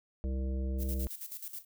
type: harmonic tone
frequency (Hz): 65.6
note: C2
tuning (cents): +5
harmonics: 1 / 3 / 5 / 7 / 9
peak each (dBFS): -31 / -41 / -45 / -48 / -50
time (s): 0.24-1.07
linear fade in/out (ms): 0
type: noise with tremolo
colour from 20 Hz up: violet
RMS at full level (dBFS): -41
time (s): 0.78-1.65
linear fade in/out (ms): 50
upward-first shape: square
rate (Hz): 9.3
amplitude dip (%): 70
effects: none